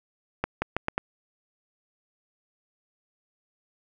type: accelerating click train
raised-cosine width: 0.5 ms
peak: -10 dBFS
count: 5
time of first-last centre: 0.44-0.98 s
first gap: 180 ms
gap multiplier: 0.81
effects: none